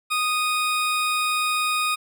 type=tone; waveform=20% pulse; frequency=1241 Hz; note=D#6; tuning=5 cents flat; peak=-16 dBFS; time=0.1-1.96 s; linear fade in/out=20 ms; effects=none